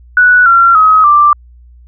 sine tone with pitch steps, 1476 / 1369.2 / 1270.2 / 1178.3 Hz, F#6 / F6 / D#6 / D6, -5 / -35 / +35 / +5 cents, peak -3 dBFS, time 0.17-1.33 s, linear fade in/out 2 ms, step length 290 ms, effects added 60 Hz sine -36 dBFS peak until 1.87 s

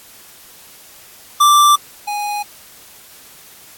square tone pair in turn, 1174.7 / 827.8 Hz, D6 / G#5, 0 / -6 cents, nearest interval tritone, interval 606 cents, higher first, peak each -8 / -20 dBFS, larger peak first, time 1.4-1.76 / 2.07-2.43 s, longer neither, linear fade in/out 10 ms, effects white hiss -42 dBFS RMS until 3.77 s + AAC 64 kbps

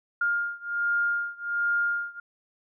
sine beating tone pair, 1409 / 1410.3 Hz, F6 / F6, +15 / +17 cents, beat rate 1.3 Hz, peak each -27 / -28 dBFS, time 0.21-2.2 s, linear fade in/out 5 ms, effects none

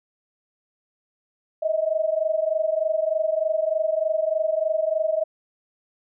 sine tone pair together, 622.3 / 645.6 Hz, D#5 / E5, 0 / -36 cents, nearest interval minor second, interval 64 cents, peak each -23 dBFS, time 1.62-5.24 s, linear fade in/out 10 ms, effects none

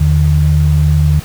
sine tone pair together, 79.08 / 150.4 Hz, D#2 / D3, +29 / +42 cents, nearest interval major seventh, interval 1113 cents, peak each -10 dBFS, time 0-1.2 s, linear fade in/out 10 ms, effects pink hiss -32 dBFS RMS until 1.24 s

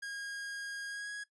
45% pulse tone with pitch glide, 1630 to 1659.5 Hz, G#6 to G#6, -33 to -2 cents, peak -39 dBFS, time 0.02-1.24 s, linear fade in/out 10 ms, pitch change +31 cents, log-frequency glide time 0.88-1.1 s, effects noise-tail reverb RT60 0.1 s tail -17 dB re dry + resampled to 24000 Hz

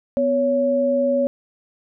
sine tone pair together, 249.7 / 559.4 Hz, B3 / C#5, +19 / +16 cents, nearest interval octave + major second, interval 1397 cents, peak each -22 / -17 dBFS, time 0.17-1.27 s, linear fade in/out 0 ms, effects none

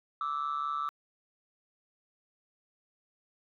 triangle ring-modulated tone, 72.3 Hz, D2, 27 cents flat, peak -24 dBFS, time 0.21-0.89 s, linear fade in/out 0 ms, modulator 1240 Hz, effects tanh soft clip ceiling -26 dBFS

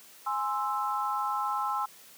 sine chord, Ab augmented, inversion none, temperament equal, 830.6 / 1046.5 / 1318.5 Hz, Ab5 / C6 / E6, 0 / 0 / 0 cents, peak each -32 dBFS, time 0.26-1.86 s, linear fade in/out 10 ms, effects white hiss -53 dBFS RMS until 2.17 s + high-pass 150 Hz 12 dB/octave

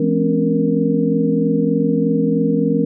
sine tone cluster, 167.8 / 212.2 / 257.7 / 280.9 / 467 Hz, E3 / G#3 / C4 / C#4 / A#4, +31 / +38 / -26 / +23 / +3 cents, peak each -20 dBFS, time 0-2.85 s, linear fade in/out 5 ms, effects none

